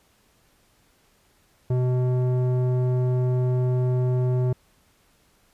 square tone with low-pass filter, 126 Hz, B2, 35 cents sharp, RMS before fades -22 dBFS, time 1.7-4.53 s, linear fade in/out 5 ms, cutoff 550 Hz, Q 0.88, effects pink hiss -62 dBFS RMS until 5.53 s + resampled to 32000 Hz

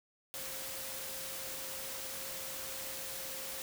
sine tone in noise, 532 Hz, C5, 29 cents sharp, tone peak -51 dBFS, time 0.34-3.62 s, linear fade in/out 0 ms, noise white, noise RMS -42 dBFS, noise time 0.34-3.62 s, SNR -12 dB, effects none

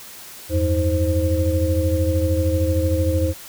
sine tone cluster, 83 / 96.1 / 316.8 / 524 Hz, E2 / G2 / D#4 / C5, +12 / -34 / +31 / +2 cents, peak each -19 / -24 / -24 / -23 dBFS, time 0.49-3.34 s, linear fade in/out 50 ms, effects white hiss -39 dBFS RMS until 3.48 s

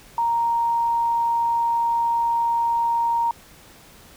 sine tone, 932.3 Hz, A#5, in tune, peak -18 dBFS, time 0.18-3.31 s, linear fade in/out 2 ms, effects pink hiss -48 dBFS RMS until 4.16 s

